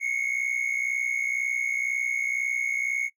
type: tone pair together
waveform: triangle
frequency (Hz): 2160 / 2222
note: C#7 / C#7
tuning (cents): -45 / +4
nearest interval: unison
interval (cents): 49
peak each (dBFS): -25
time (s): 0-3.1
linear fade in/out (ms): 50
effects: noise-tail reverb RT60 0.1 s tail -22 dB re dry + tanh soft clip ceiling -19 dBFS